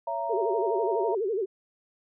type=chord; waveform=sine; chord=A# diminished; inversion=first; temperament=just; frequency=559.4 / 671.3 / 932.3 Hz; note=C#5 / E5 / A#5; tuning=+16 / +31 / 0 cents; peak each=-36 / -31 / -31 dBFS; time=0.07-1.15 s; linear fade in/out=5 ms
type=tone with vibrato; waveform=sine; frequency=416 Hz; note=G#4; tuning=3 cents sharp; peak=-25 dBFS; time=0.29-1.46 s; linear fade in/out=20 ms; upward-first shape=sine; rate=12 Hz; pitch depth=200 cents each way
effects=none